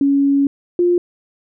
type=tone pair in turn; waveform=sine; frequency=279.2 / 351.8 Hz; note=C#4 / F4; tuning=+13 / +13 cents; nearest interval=major third; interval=400 cents; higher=second; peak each=-11 dBFS; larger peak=neither; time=0.01-0.47 / 0.79-0.98 s; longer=first; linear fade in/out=2 ms; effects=none